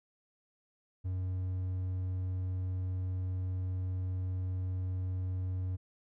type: tone with hard clipping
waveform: triangle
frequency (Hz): 92.5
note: F#2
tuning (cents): 0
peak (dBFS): -33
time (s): 1.04-5.77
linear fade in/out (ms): 20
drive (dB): 6
effects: none